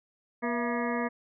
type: harmonic tone with a mistuned harmonic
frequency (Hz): 240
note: B3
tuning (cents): -49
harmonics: 1 / 2 / 3 / 4 / 5 / 7 / 8 / 9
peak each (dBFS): -31 / -34 / -36 / -37 / -38 / -39 / -40 / -41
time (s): 0.42-1.09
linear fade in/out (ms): 20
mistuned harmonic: 3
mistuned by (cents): -110
effects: none